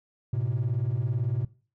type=beating tone pair; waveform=triangle; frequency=110 / 128 Hz; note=A2 / C3; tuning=0 / -38 cents; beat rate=18 Hz; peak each=-25 dBFS; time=0.33-1.45 s; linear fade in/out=5 ms; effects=noise-tail reverb RT60 0.4 s tail -22 dB re dry + tanh soft clip ceiling -18 dBFS